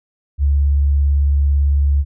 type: tone with vibrato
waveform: sine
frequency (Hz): 70.9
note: C#2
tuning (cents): +40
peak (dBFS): -11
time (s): 0.38-2.05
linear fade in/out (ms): 50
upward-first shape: sine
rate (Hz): 18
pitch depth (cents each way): 19
effects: none